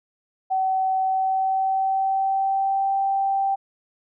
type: tone with pitch glide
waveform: sine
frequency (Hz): 760 to 782.3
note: F#5 to G5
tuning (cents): +46 to -4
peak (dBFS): -19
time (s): 0.5-3.56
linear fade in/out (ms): 20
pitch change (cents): +50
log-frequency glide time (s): 1.01-2.94
effects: none